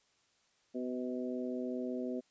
harmonic tone with a mistuned harmonic, 125.4 Hz, B2, 27 cents sharp, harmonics 2 / 3 / 4 / 5, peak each -37 / -41 / -43 / -45 dBFS, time 0.74-2.21 s, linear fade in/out 20 ms, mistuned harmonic 5, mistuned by +19 cents, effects white hiss -72 dBFS RMS until 2.3 s + resampled to 16000 Hz

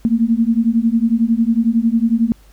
sine beating tone pair, 223.8 / 234.8 Hz, A3 / A#3, +30 / +13 cents, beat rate 11 Hz, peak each -15 dBFS, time 0.05-2.32 s, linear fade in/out 0 ms, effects added 50 Hz sine -44 dBFS peak until 2.52 s + pink hiss -53 dBFS RMS until 2.52 s

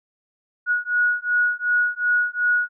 sine beating tone pair, 1455 / 1457.7 Hz, F#6 / F#6, -29 / -26 cents, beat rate 2.7 Hz, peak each -21 dBFS, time 0.66-2.69 s, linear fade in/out 50 ms, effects none

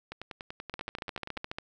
two click trains, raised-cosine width 0.3 ms, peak -19 / -23 dBFS, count 13 / 14, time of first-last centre 0.74-1.585 / 0.12-1.37 s, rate 14.2 / 10.4 Hz, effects none

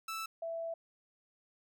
sawtooth / sine tone pair in turn, 1318.5 / 662.9 Hz, E6 / E5, 0 / +10 cents, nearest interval octave, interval 1190 cents, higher first, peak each -34 / -36 dBFS, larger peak first, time 0.08-0.26 / 0.42-0.74 s, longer second, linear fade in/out 5 ms, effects none

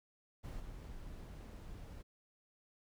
brown noise with level steps, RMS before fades -45 / -49 dBFS, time 0.43-2.03 s, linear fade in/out 20 ms, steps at 0.6 s, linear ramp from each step 2 ms, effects none

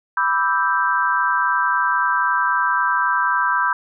sine chord, E minor seventh, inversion second, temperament equal, 987.8 / 1174.7 / 1318.5 / 1568 Hz, B5 / D6 / E6 / G6, 0 / 0 / 0 / 0 cents, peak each -20 / -24 / -23 / -20 dBFS, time 0.17-3.73 s, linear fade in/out 2 ms, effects none

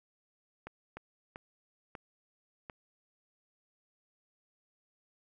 clicks, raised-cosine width 0.5 ms, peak -28 dBFS, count 5, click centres 0.67 / 0.97 / 1.359 / 1.952 / 2.698 s, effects none

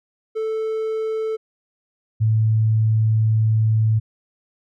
triangle / sine tone pair in turn, 440 / 110 Hz, A4 / A2, 0 / 0 cents, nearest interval 2 octaves, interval 2400 cents, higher first, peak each -19 / -14 dBFS, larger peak second, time 0.35-1.37 / 2.2-4 s, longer second, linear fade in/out 20 ms, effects none

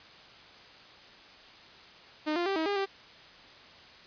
sawtooth tone with pitch steps, 306 / 347.9 / 391.2 / 319.3 / 404.5 / 391.7 Hz, D#4 / F4 / G4 / D#4 / G#4 / G4, -29 / -7 / -4 / +45 / -46 / -1 cents, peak -24 dBFS, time 2.26-2.86 s, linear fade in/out 20 ms, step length 100 ms, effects white hiss -52 dBFS RMS until 4.06 s + resampled to 11025 Hz

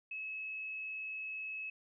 sine tone, 2582 Hz, E7, 37 cents flat, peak -39 dBFS, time 0.11-1.7 s, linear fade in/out 5 ms, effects none

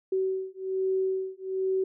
sine beating tone pair, 378.7 / 379.9 Hz, F#4 / F#4, +40 / +46 cents, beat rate 1.2 Hz, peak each -29 dBFS, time 0.12-1.84 s, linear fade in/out 5 ms, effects none

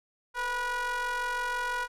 square ring-modulated tone, 239.4 Hz, A#3, 46 cents sharp, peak -27 dBFS, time 0.34-1.88 s, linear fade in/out 50 ms, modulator 1220 Hz, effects low-pass 12000 Hz 12 dB/octave

